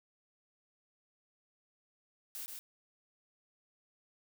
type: noise with echo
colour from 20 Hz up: blue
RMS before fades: -43 dBFS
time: 2.35-2.46 s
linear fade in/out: 0 ms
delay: 130 ms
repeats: 1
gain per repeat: -3 dB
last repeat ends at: 2.59 s
effects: none